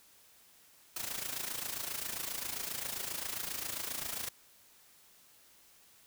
white noise with amplitude modulation, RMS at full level -36 dBFS, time 0.96-4.29 s, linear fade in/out 5 ms, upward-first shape sine, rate 27.5 Hz, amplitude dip 70%, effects white hiss -62 dBFS RMS until 6.06 s

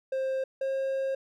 triangle tone pair in turn, 529 / 536.7 Hz, C5 / C5, +19 / +44 cents, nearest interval unison, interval 25 cents, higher second, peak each -25 dBFS, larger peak neither, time 0.12-0.44 / 0.61-1.15 s, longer second, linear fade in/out 5 ms, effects none

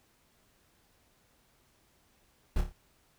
brown noise with echo, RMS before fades -27 dBFS, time 2.56-2.61 s, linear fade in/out 2 ms, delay 28 ms, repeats 4, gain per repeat -6 dB, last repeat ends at 2.722 s, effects pink hiss -68 dBFS RMS until 3.18 s

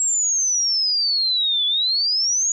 sine exponential two-way sweep, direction down then up, 7690 to 3409 to 6820 Hz, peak -17 dBFS, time 0-2.52 s, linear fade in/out 2 ms, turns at 1.66 s, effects none

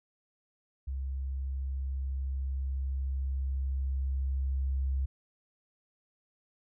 sine tone with level ramp, 66.9 Hz, C2, 39 cents sharp, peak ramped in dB -32 to -27 dBFS, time 0.87-5.06 s, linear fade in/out 10 ms, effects none

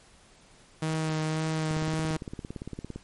sawtooth tone with vibrato, 157.4 Hz, D#3, 20 cents sharp, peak -23 dBFS, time 0.82-2.17 s, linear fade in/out 5 ms, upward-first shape sine, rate 1.9 Hz, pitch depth 14 cents each way
click train, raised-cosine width 3 ms, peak -23 dBFS, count 23, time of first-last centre 1.71-2.96 s, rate 17.6 Hz
effects pink hiss -57 dBFS RMS until 3.03 s + MP3 48 kbps

